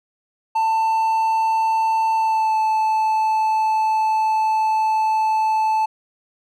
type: tone with pitch glide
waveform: triangle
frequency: 890 to 874.2 Hz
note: A5 to A5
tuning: +20 to -11 cents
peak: -14 dBFS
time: 0.55-5.86 s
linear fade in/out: 10 ms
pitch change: -31 cents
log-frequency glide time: 2.15-2.57 s
effects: none